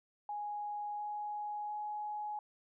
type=tone with pitch steps; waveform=sine; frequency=830 / 834.8 / 839.6 Hz; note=G#5 / G#5 / G#5; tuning=-1 / +9 / +19 cents; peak=-37 dBFS; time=0.29-2.39 s; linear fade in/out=2 ms; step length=700 ms; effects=none